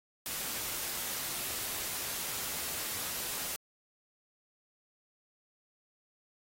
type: noise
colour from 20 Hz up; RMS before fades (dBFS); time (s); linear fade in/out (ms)
white; -37; 0.26-3.56; 0
effects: AAC 48 kbps